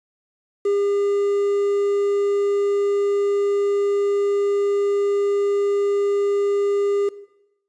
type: tone with quantisation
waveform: triangle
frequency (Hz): 403.7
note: G#4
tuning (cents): -49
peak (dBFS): -15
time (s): 0.65-7.09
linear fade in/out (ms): 5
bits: 7
effects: noise-tail reverb RT60 0.9 s tail -17 dB re dry + resampled to 22050 Hz